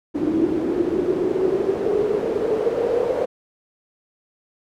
pink noise with band-pass filter sweep, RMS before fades -21 dBFS, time 0.14-3.26 s, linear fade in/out 20 ms, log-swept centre 310 to 500 Hz, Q 8.8, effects none

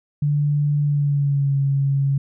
sine tone with pitch glide, 146.3 to 138.41 Hz, D3 to C#3, -6 to -2 cents, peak -16 dBFS, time 0.22-2.18 s, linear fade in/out 5 ms, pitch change -96 cents, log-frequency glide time 0.82-1.57 s, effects none

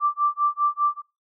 sine tone with tremolo, 1174 Hz, D6, 1 cent flat, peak -16 dBFS, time 0-1.02 s, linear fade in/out 50 ms, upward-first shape sine, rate 5 Hz, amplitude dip 100%, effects noise-tail reverb RT60 0.3 s tail -25 dB re dry

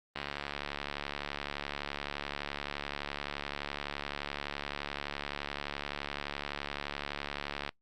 click train, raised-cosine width 0.3 ms, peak -19 dBFS, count 541, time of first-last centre 0.16-7.691 s, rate 71.7 Hz, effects noise-tail reverb RT60 0.1 s tail -25 dB re dry + Opus 24 kbps

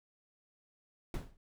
brown noise with exponential decay, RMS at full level -30 dBFS, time 1.14-1.37 s, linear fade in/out 2 ms, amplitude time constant 50 ms, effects none

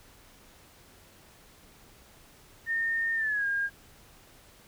sine tone with pitch glide, 1826 to 1617.4 Hz, A#6 to G#6, -36 to -46 cents, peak -26 dBFS, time 2.66-3.7 s, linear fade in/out 50 ms, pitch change -210 cents, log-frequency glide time 3.15-3.46 s, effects pink hiss -56 dBFS RMS until 4.67 s

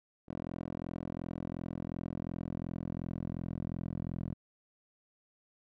10% pulse tone with band-pass filter sweep, 42.77 Hz, F1, 35 cents flat, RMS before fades -39 dBFS, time 0.28-4.34 s, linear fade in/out 10 ms, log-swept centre 360 to 160 Hz, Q 0.82, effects none

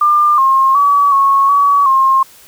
sine tone with pitch steps, 1197 / 1070 / 1140 / 1099 / 1134 / 1067 Hz, D6 / C6 / C#6 / C#6 / C#6 / C6, +33 / +38 / +48 / -15 / +39 / +34 cents, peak -7 dBFS, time 0.01-2.23 s, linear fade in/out 5 ms, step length 370 ms, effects white hiss -42 dBFS RMS until 2.47 s

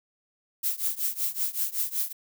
violet noise with tremolo, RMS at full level -25 dBFS, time 0.63-2.13 s, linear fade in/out 10 ms, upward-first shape triangle, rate 5.3 Hz, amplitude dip 95%, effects none

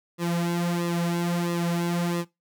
sawtooth tone with flanger, 172.2 Hz, F3, 24 cents flat, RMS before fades -26 dBFS, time 0.18-2.25 s, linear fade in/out 50 ms, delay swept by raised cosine 1.3 to 4.2 ms, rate 1.5 Hz, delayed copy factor -0.8, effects noise-tail reverb RT60 0.2 s tail -20 dB re dry

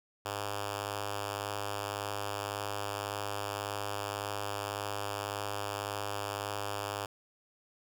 5% pulse tone with notch filter, 101.8 Hz, G#2, 34 cents flat, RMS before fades -37 dBFS, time 0.25-7.06 s, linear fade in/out 5 ms, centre 220 Hz, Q 0.74, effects none

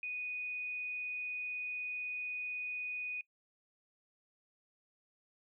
sine tone, 2481 Hz, D#7, 6 cents flat, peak -37 dBFS, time 0.03-3.21 s, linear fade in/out 2 ms, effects noise-tail reverb RT60 0.1 s tail -23 dB re dry

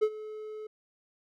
triangle tone with ADSR envelope, 430 Hz, A4, 40 cents flat, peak -18 dBFS, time 0.01-0.67 s, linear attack 20 ms, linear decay 61 ms, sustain -18 dB, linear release 6 ms, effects none

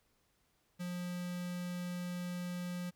square tone with notch filter, 177.6 Hz, F3, 29 cents sharp, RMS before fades -40 dBFS, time 0.79-2.91 s, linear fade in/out 20 ms, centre 750 Hz, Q 1.3, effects pink hiss -75 dBFS RMS until 2.95 s

